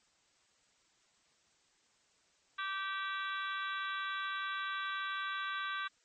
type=harmonic tone with a mistuned harmonic; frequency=388.4 Hz; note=G4; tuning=16 cents flat; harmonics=3 / 4 / 5 / 6 / 7 / 8 / 9 / 10; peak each=-39 / -39 / -48 / -50 / -50 / -56 / -47 / -48 dBFS; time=2.58-5.88 s; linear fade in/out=10 ms; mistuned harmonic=9; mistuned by=-40 cents; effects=white hiss -71 dBFS RMS until 6.04 s + MP3 32 kbps